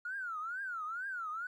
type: tone with vibrato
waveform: triangle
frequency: 1406 Hz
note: F6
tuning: 11 cents sharp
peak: -33 dBFS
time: 0.05-1.47 s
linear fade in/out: 5 ms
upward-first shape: triangle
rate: 2.2 Hz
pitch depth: 260 cents each way
effects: tanh soft clip ceiling -35 dBFS